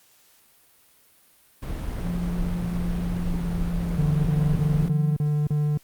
brown noise, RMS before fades -29 dBFS, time 1.62-4.89 s, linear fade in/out 10 ms
sine tone with pitch glide, 174.61 to 171.61 Hz, F3 to F3, 0 to -30 cents, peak -26 dBFS, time 2.02-5.17 s, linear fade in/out 50 ms, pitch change -30 cents, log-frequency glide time 3.18-3.65 s
triangle tone bursts, 148.8 Hz, D3, 23 cents sharp, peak -18 dBFS, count 6, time 3.98-5.775 s, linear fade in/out 2 ms, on 270 ms, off 35 ms
effects white hiss -58 dBFS RMS until 5.83 s + Opus 48 kbps

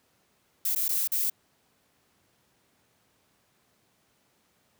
violet noise with dropouts, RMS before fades -27 dBFS, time 0.65-1.3 s, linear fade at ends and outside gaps 5 ms, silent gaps 0.75-0.759 / 0.882-0.89 / 1.076-1.118 s, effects pink hiss -68 dBFS RMS until 4.79 s + high-pass 100 Hz 12 dB/octave

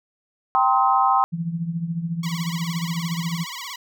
sine chord, C minor seventh, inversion second, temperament equal with one note detuned, 784 / 932.3 / 1046.5 / 1272.9 Hz, G5 / Bb5 / C6 / Eb6, 0 / 0 / 0 / +39 cents, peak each -19 / -25 / -19 / -22 dBFS, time 0.55-1.24 s, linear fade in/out 0 ms
sine tone with tremolo, 167.6 Hz, E3, 29 cents sharp, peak -20 dBFS, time 1.32-3.45 s, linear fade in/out 20 ms, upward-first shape triangle, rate 14 Hz, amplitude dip 75%
10% pulse tone with vibrato, 1046.5 Hz, C6, in tune, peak -23 dBFS, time 2.23-3.76 s, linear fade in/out 5 ms, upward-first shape sine, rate 17 Hz, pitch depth 160 cents each way
effects none

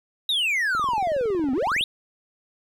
triangle exponential two-way sweep, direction down then up, 3884 to 246.9 to 3884 Hz, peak -19 dBFS, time 0.29-1.84 s, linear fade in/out 2 ms, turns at 1.53 s
click train, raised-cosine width 2 ms, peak -25 dBFS, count 24, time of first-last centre 0.75-1.81 s, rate 21.7 Hz
effects none

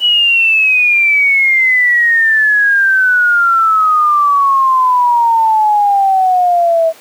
sine exponential sweep, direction down, 2960 to 644 Hz, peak -7 dBFS, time 0-6.93 s, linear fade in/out 50 ms, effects pink hiss -39 dBFS RMS until 7 s + high-pass 400 Hz 12 dB/octave

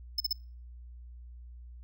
square tone bursts, 5230 Hz, E8, 15 cents flat, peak -27 dBFS, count 3, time 0.18-0.329 s, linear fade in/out 5 ms, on 23 ms, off 40 ms, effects noise-tail reverb RT60 0.4 s tail -26 dB re dry + added 60 Hz sine -45 dBFS peak until 1.83 s

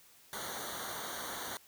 pink noise with comb filter, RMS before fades -41 dBFS, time 0.33-1.57 s, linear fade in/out 0 ms, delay 0.39 ms, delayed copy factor -1, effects white hiss -61 dBFS RMS until 1.67 s

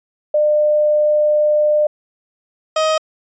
sine / 30% pulse tone pair in turn, 601 / 628.7 Hz, D5 / D#5, +40 / +18 cents, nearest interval minor second, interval 78 cents, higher second, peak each -11 dBFS, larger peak neither, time 0.34-1.87 / 2.76-2.98 s, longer first, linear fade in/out 5 ms, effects resampled to 16000 Hz

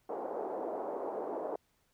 pink band-pass noise, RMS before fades -38 dBFS, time 0.09-1.56 s, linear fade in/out 5 ms, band 370 to 790 Hz, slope 24 dB/octave, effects pink hiss -74 dBFS RMS until 1.93 s

